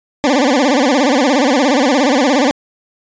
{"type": "tone with vibrato", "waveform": "20% pulse", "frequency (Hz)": 270.9, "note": "C#4", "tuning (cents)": -40, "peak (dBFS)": -5, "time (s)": [0.24, 2.51], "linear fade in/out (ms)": 0, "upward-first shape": "sine", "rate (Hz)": 17, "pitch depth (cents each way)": 190, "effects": ["resampled to 16000 Hz"]}